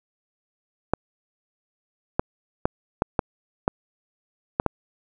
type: clicks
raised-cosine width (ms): 1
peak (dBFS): -5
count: 8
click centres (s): 0.936 / 2.195 / 2.655 / 3.021 / 3.192 / 3.679 / 4.599 / 4.663
effects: none